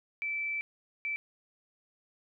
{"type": "tone bursts at uneven times", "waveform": "sine", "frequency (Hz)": 2322, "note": "D7", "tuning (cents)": -20, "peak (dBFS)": -31, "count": 2, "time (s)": [[0.22, 0.61], [1.05, 1.16]], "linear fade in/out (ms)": 0, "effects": []}